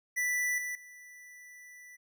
square tone with level steps, 1975.5 Hz, B6, in tune, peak -29 / -35 / -50 dBFS, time 0.16-1.97 s, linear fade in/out 20 ms, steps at 0.58 / 0.75 s, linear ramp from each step 2 ms, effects none

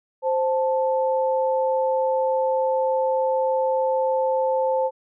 sine tone pair together, 523.3 / 878.3 Hz, C5 / A5, 0 / -3 cents, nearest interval major sixth, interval 897 cents, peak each -20 / -24 dBFS, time 0.22-4.91 s, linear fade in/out 50 ms, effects none

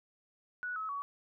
sine tone with pitch steps, 1471 / 1288 / 1127.8 Hz, F#6 / E6 / C#6, -11 / -41 / +30 cents, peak -35 dBFS, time 0.63-1.02 s, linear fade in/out 0 ms, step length 130 ms, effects none

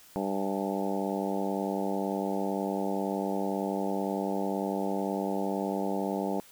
harmonic tone with a mistuned harmonic, 98 Hz, G2, in tune, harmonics 2 / 3 / 4 / 5 / 6 / 7 / 8 / 9, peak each -33 / -35 / -36 / -37 / -38 / -38 / -39 / -40 dBFS, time 0.16-6.4 s, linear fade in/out 0 ms, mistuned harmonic 8, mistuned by +59 cents, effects white hiss -55 dBFS RMS until 6.51 s

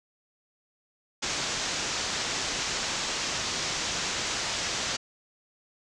white low-pass noise, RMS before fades -31 dBFS, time 1.22-4.97 s, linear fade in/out 10 ms, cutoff 7100 Hz, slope 48 dB/octave, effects none

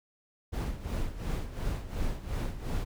brown noise with tremolo, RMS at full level -30 dBFS, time 0.52-2.85 s, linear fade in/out 20 ms, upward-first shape sine, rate 2.8 Hz, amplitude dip 75%, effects none

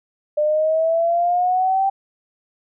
sine exponential sweep, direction up, 596 to 785 Hz, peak -15 dBFS, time 0.37-1.9 s, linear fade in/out 10 ms, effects none

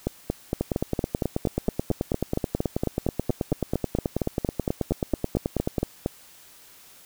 two click trains, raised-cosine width 2 ms, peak -10 / -10 dBFS, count 49 / 27, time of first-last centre 0.61-5.782 / 0.07-6.061 s, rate 9.28 / 4.34 Hz, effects white hiss -51 dBFS RMS until 7.05 s

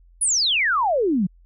sine exponential sweep, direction down, 10500 to 170 Hz, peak -17 dBFS, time 0.21-1.27 s, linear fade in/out 10 ms, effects added 43 Hz sine -49 dBFS peak until 1.45 s

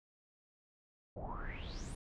brown noise with low-pass filter sweep, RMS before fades -43 dBFS, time 1.16-1.95 s, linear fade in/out 5 ms, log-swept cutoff 570 to 10000 Hz, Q 9.7, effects none

